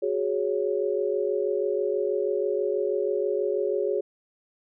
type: chord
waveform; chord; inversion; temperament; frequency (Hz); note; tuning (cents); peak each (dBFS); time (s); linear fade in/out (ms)
sine; F# suspended second; none; just; 370 / 416.2 / 555; F#4 / G#4 / C#5; 0 / +4 / +2; -28 / -26 / -29; 0.02-4.01; 10
effects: none